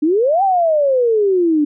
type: exponential two-way sweep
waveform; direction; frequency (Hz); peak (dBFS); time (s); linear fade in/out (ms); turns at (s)
sine; up then down; 288.5 to 800 to 288.5; -11; 0.02-1.65; 10; 0.43
effects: none